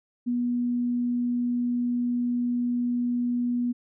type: tone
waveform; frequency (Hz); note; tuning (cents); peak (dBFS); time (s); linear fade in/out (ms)
sine; 242.9; B3; -29; -23; 0.26-3.73; 20
effects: none

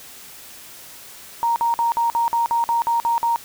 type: tone bursts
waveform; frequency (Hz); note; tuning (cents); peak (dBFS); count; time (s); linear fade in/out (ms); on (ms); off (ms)
sine; 932.3; A#5; 0; -16; 11; 1.43-3.36; 0; 130; 50
effects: white hiss -41 dBFS RMS until 3.44 s

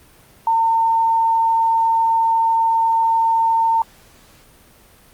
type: tone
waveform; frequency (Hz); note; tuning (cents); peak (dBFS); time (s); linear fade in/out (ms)
sine; 907; A#5; -48; -13; 0.47-3.82; 2
effects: pink hiss -49 dBFS RMS until 5.13 s + Opus 32 kbps

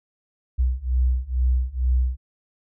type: beating tone pair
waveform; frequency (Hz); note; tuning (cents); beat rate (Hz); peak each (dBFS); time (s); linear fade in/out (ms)
sine; 61.74 / 63.94; B1 / C2; 0 / -39; 2.2; -22 / -21; 0.58-2.17; 20
effects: none

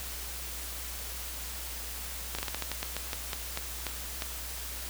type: slowing click train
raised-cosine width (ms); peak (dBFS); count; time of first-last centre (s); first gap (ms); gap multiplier
0.2; -15; 14; 2.35-4.222; 36; 1.21
effects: added 60 Hz sine -42 dBFS peak until 4.89 s + white hiss -40 dBFS RMS until 4.89 s

